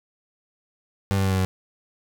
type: tone with pitch steps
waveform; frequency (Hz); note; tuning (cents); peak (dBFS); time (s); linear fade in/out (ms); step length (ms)
30% pulse; 98 / 96.87 / 95.76 / 94.66 / 93.57; G2 / G2 / G2 / F#2 / F#2; 0 / -20 / -40 / +40 / +20; -17; 1.11-1.45; 0; 68
effects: none